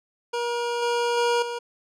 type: tone with level steps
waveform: 25% pulse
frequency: 476.1 Hz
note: A#4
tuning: 37 cents sharp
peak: -21 / -18 / -16 / -25 dBFS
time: 0.33-1.59 s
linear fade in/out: 10 ms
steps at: 0.82 / 1.17 / 1.42 s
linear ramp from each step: 5 ms
effects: low-pass 7000 Hz 12 dB/octave